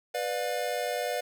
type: chord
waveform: square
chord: B diminished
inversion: none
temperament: just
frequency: 493.9 / 592.7 / 711.2 Hz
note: B4 / D5 / F5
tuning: 0 / +16 / +31 cents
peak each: -34 dBFS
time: 0.14-1.21 s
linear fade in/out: 10 ms
effects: none